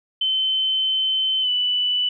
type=tone with pitch glide; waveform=sine; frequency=3070 to 2977 Hz; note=G7 to F#7; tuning=-37 to +10 cents; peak=-18 dBFS; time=0.21-2.09 s; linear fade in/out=5 ms; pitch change=-53 cents; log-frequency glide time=1.41-1.49 s; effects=none